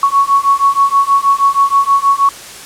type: beating tone pair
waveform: sine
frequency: 1108.7 / 1115 Hz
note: C#6 / C#6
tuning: 0 / +10 cents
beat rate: 6.3 Hz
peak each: -11 dBFS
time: 0.03-2.29 s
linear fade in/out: 2 ms
effects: white hiss -31 dBFS RMS until 2.65 s + low-pass 10000 Hz 12 dB/octave